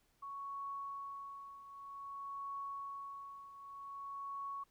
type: tone with tremolo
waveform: sine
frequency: 1112 Hz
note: C#6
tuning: 5 cents sharp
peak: -40 dBFS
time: 0.22-4.64 s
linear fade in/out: 10 ms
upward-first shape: triangle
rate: 0.53 Hz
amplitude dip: 75%
effects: pink hiss -75 dBFS RMS until 4.7 s